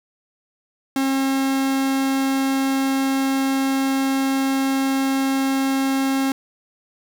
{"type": "tone", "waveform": "45% pulse", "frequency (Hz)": 269.4, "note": "C#4", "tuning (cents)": -49, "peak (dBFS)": -18, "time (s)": [0.96, 6.32], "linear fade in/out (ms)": 2, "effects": ["8-bit"]}